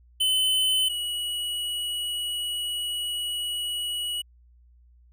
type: tone pair in turn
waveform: square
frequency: 3036 / 2923 Hz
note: F#7 / F#7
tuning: +44 / -22 cents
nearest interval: minor second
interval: 66 cents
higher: first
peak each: -21 / -28 dBFS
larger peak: first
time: 0.2-0.89 / 0.89-4.22 s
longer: second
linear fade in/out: 10 ms
effects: added 60 Hz sine -53 dBFS peak until 5.12 s